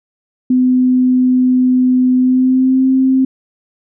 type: tone with pitch glide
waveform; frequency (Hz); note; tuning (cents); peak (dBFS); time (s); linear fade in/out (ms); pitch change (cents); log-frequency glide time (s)
sine; 253.7 to 262.6; B3 to C4; +47 to +6; -8; 0.5-3.25; 5; +59; 2.17-2.87
effects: none